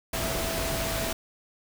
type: tone in noise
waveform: sine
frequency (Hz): 659.3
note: E5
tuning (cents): 0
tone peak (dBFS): -34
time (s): 0.13-1.13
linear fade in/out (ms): 5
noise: pink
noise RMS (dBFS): -30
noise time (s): 0.13-1.13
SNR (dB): -7
effects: none